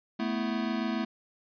square chord, A suspended second, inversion none, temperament equal, 220 / 246.9 / 329.6 Hz, A3 / B3 / E4, 0 / 0 / 0 cents, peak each -32 / -34 / -36 dBFS, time 0.19-1.05 s, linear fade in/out 10 ms, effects resampled to 11025 Hz

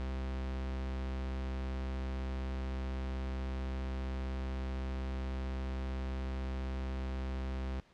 45% pulse tone, 65.41 Hz, C2, in tune, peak -35 dBFS, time 0-7.8 s, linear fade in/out 0 ms, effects pink hiss -64 dBFS RMS until 7.93 s + low-pass 4000 Hz 12 dB/octave

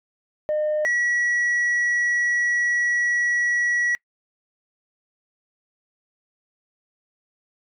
sine tone pair in turn, 608 / 1930.3 Hz, D#5 / B6, -40 / -40 cents, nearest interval octave + minor sixth, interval 2000 cents, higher second, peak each -18 / -16 dBFS, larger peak second, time 0.49-0.85 / 0.85-3.95 s, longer second, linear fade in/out 0 ms, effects noise-tail reverb RT60 0.1 s tail -26 dB re dry + tanh soft clip ceiling -18 dBFS

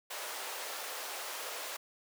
pink high-pass noise, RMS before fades -41 dBFS, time 0.1-1.77 s, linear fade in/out 10 ms, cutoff 500 Hz, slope 24 dB/octave, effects none

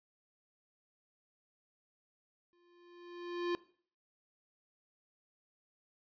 square tone with exponential growth, 349.2 Hz, F4, in tune, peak -31 dBFS, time 2.53-3.55 s, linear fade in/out 0 ms, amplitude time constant 220 ms, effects noise-tail reverb RT60 0.5 s tail -19 dB re dry + resampled to 11025 Hz

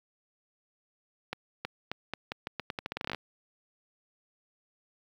accelerating click train, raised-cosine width 0.3 ms, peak -17 dBFS, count 19, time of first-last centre 1.33-3.147 s, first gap 320 ms, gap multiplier 0.83, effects high-pass 80 Hz 12 dB/octave + 9-bit

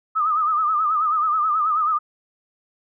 sine tone with vibrato, 1244.5 Hz, D#6, in tune, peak -17 dBFS, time 0.15-1.99 s, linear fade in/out 20 ms, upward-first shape sine, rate 9.3 Hz, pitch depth 86 cents each way, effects none

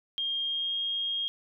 sine tone with pitch glide, 3220 to 3246 Hz, G7 to G#7, +46 to -40 cents, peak -28 dBFS, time 0.18-1.28 s, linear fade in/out 0 ms, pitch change +14 cents, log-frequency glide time 0.44-0.75 s, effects none

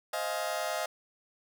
sawtooth chord, F minor seventh, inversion second, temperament just, 523.8 / 628.6 / 698.5 / 838.1 Hz, C5 / Eb5 / F5 / Ab5, +2 / +18 / 0 / +16 cents, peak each -36 / -30 / -32 / -36 dBFS, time 0.13-0.86 s, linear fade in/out 5 ms, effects none

